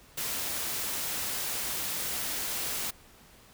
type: noise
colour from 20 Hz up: white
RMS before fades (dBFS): -33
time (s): 0.17-2.91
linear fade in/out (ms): 10
effects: pink hiss -56 dBFS RMS until 3.53 s